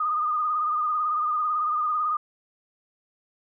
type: tone with vibrato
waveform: sine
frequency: 1226 Hz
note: D#6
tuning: 26 cents flat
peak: -22 dBFS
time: 0-2.17 s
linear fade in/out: 5 ms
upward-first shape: sine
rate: 18 Hz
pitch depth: 48 cents each way
effects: none